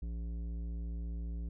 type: tone with tanh clipping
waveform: sine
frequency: 57.3 Hz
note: A#1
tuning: 29 cents flat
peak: -38 dBFS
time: 0.02-1.49 s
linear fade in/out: 5 ms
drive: 12 dB
effects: none